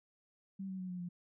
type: tone with pitch steps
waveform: sine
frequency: 193.3 / 188.78 / 184.36 / 180.04 / 175.83 Hz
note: G3 / F#3 / F#3 / F#3 / F3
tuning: -24 / +35 / -6 / -47 / +12 cents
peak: -39 dBFS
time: 0.59-1.09 s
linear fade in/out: 10 ms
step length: 100 ms
effects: none